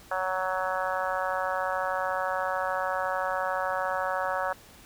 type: harmonic tone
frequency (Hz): 186.3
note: F#3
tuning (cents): +12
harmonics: 3 / 4 / 5 / 6 / 7 / 8 / 9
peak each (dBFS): -32 / -33 / -34 / -35 / -35 / -36 / -37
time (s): 0.11-4.53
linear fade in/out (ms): 5
effects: pink hiss -52 dBFS RMS until 4.85 s